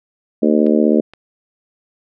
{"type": "harmonic tone", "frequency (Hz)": 76, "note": "D#2", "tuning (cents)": -40, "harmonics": [3, 4, 5, 6, 7, 8], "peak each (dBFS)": [-14, -16, -18, -20, -21, -22], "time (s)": [0.42, 1.01], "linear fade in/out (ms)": 10}
{"type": "clicks", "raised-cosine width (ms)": 0.3, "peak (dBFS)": [-23, -22], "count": 2, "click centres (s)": [0.666, 1.136]}
{"effects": []}